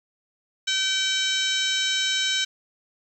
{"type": "harmonic tone with a mistuned harmonic", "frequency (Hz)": 769, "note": "G5", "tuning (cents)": -33, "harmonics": [2, 3, 4, 5, 6, 7, 8, 9, 10], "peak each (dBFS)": [-29, -32, -26, -27, -37, -33, -33, -38, -38], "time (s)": [0.67, 2.45], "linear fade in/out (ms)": 10, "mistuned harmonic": 6, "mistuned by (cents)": -95, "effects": ["9-bit"]}